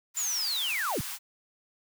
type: high-pass noise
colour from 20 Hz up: white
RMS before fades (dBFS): -37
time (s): 0.14-1.19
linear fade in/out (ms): 50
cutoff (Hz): 800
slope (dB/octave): 48
type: linear sweep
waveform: sine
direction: down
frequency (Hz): 7180 to 58.27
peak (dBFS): -28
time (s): 0.17-1.01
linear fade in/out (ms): 0
effects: none

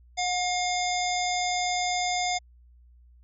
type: harmonic tone with a mistuned harmonic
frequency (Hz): 712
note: F5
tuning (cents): +33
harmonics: 1 / 3 / 5 / 7 / 9 / 10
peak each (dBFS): -27 / -32 / -34 / -35 / -37 / -37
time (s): 0.17-2.39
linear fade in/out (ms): 20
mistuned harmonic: 1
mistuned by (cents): +27
effects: added 60 Hz sine -52 dBFS peak until 3.23 s

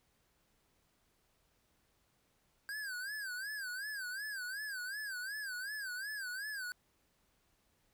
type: tone with vibrato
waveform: square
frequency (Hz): 1589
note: G6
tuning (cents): +23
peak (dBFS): -40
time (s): 2.69-6.72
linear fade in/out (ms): 0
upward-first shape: sine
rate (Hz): 2.7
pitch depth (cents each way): 150
effects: pink hiss -75 dBFS RMS until 7.93 s

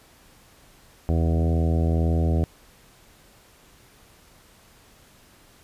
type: harmonic tone with a mistuned harmonic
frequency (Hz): 81.9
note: E2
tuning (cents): -11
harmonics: 1 / 2 / 3 / 4 / 5 / 6 / 7 / 8 / 9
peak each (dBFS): -20 / -26 / -30 / -32 / -34 / -36 / -37 / -38 / -39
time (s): 1.09-2.44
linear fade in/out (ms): 0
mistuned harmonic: 1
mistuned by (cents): -28
effects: pink hiss -54 dBFS RMS until 5.63 s + resampled to 32000 Hz

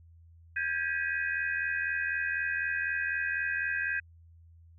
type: tone cluster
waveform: sine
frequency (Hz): 1594 / 1678 / 1938 / 2509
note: G6 / G#6 / B6 / D#7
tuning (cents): +28 / +17 / -33 / +14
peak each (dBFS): -31 / -35 / -38 / -37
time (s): 0.56-4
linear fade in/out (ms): 5
effects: added 83 Hz sine -53 dBFS peak until 4.78 s

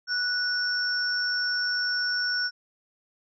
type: tone pair together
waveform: sine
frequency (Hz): 1475 / 5451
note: F#6 / F8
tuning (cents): -6 / -43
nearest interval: octave + major seventh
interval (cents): 2263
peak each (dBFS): -27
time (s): 0.07-2.51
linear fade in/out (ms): 50
effects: none

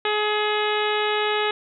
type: harmonic tone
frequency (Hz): 422.1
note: G#4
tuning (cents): +28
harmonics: 1 / 2 / 3 / 4 / 5 / 6 / 7 / 8 / 9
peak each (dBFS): -24 / -27 / -29 / -30 / -31 / -32 / -32 / -33 / -34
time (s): 0.05-1.51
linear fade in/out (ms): 2
effects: none

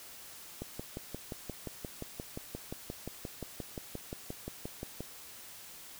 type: click train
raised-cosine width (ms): 2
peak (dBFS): -25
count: 26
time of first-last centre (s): 0.62-5.006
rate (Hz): 5.7
effects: white hiss -50 dBFS RMS until 5.99 s

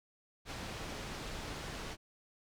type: low-pass noise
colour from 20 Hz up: pink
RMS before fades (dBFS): -43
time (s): 0.45-1.97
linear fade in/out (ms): 50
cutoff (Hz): 6000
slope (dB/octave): 12
effects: none

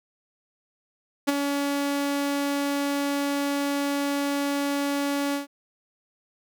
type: tone with ADSR envelope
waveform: sawtooth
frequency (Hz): 283.1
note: C#4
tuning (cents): +37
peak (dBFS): -13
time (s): 1.27-5.47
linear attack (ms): 19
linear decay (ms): 19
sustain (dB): -7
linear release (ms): 130
effects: none

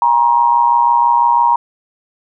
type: tone with amplitude modulation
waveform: sine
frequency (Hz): 946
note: A#5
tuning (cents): +25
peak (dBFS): -5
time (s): 0.02-1.56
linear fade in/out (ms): 2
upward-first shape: sine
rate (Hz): 126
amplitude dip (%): 75
effects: none

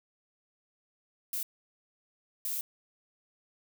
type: noise bursts at uneven times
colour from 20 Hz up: violet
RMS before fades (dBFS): -34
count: 2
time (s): 1.33-1.43 / 2.45-2.61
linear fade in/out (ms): 2
effects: none

